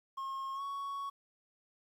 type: tone with pitch glide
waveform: triangle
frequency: 1077 to 1113.7 Hz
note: C6 to C#6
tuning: +50 to +8 cents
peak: -35 dBFS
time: 0.17-1.1 s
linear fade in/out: 10 ms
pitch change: +58 cents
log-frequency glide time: 0.54-0.62 s
effects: 11-bit